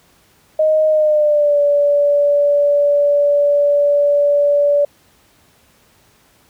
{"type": "tone with pitch glide", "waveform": "sine", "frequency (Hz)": [622.3, 577.3], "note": ["D#5", "D5"], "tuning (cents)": [0, -30], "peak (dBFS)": -10, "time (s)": [0.59, 4.85], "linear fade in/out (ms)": 5, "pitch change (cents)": -130, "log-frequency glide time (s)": [0.88, 1.6], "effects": ["pink hiss -53 dBFS RMS until 6.49 s", "high-pass 60 Hz 12 dB/octave"]}